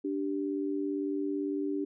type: tone pair together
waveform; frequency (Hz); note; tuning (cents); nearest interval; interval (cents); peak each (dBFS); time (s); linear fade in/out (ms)
sine; 292.3 / 390.2; D4 / G4; -8 / -8; perfect fourth; 500; -31 / -34; 0.04-1.85; 10
effects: none